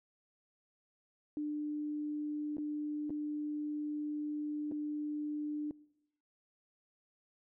sine tone with dropouts, 298.4 Hz, D4, 28 cents sharp, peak -34 dBFS, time 1.37-5.71 s, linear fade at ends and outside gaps 1 ms, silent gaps 2.569-2.582 / 3.096-3.104 / 4.714-4.72 s, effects noise-tail reverb RT60 0.9 s tail -24 dB re dry

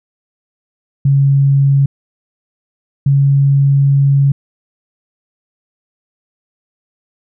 sine tone pair in turn, 138.59 / 139.14 Hz, C#3 / C#3, 0 / +7 cents, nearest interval unison, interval 7 cents, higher second, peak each -7 dBFS, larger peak neither, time 1.05-1.86 / 3.06-4.32 s, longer second, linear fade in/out 5 ms, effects none

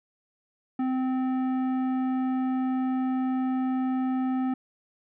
triangle tone with tanh clipping, 258.7 Hz, C4, 19 cents flat, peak -26 dBFS, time 0.79-4.54 s, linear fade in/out 5 ms, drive 16 dB, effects none

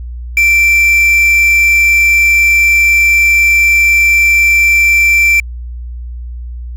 triangle tone with quantisation, 2346 Hz, D7, 2 cents flat, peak -4 dBFS, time 0.37-5.4 s, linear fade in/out 2 ms, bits 4, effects added 60 Hz sine -21 dBFS peak until 6.76 s

